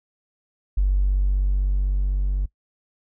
triangle tone with level ramp, 47.97 Hz, G1, 37 cents flat, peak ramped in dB -12 to -17 dBFS, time 0.77-2.46 s, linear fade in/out 10 ms, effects noise-tail reverb RT60 0.1 s tail -21 dB re dry + tanh soft clip ceiling -14 dBFS

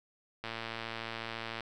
click train, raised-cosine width 0.3 ms, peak -22 dBFS, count 134, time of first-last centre 0.44-1.607 s, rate 114 Hz, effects none

